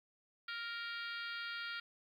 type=harmonic tone; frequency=466.2 Hz; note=A#4; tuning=in tune; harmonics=3 / 4 / 5 / 6 / 7 / 8 / 9 / 10; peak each=-43 / -49 / -50 / -53 / -50 / -54 / -54 / -54 dBFS; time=0.48-1.8 s; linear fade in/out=5 ms; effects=12-bit